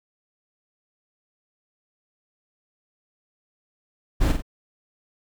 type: noise with echo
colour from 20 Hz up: brown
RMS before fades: -17 dBFS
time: 4.2-4.33 s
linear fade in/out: 20 ms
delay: 46 ms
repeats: 2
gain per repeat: -6 dB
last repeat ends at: 4.422 s
effects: none